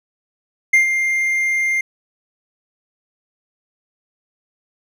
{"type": "tone with ADSR envelope", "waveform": "triangle", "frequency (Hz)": 2106, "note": "C7", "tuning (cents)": 11, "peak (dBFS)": -6, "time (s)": [0.73, 1.81], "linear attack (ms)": 8, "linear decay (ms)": 120, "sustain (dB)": -8, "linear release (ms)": 4, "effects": []}